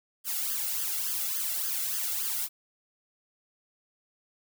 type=noise with flanger; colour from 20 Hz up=blue; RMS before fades=-31 dBFS; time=0.24-2.49 s; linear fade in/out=50 ms; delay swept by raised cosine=0.62 to 1.48 ms; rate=3.5 Hz; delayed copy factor=+0.85; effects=none